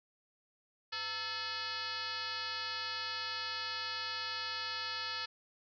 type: tone with frequency modulation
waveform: sine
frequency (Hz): 2969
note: F#7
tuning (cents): +5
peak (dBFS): -36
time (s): 0.92-5.26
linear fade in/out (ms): 10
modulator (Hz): 411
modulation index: 4.7
effects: none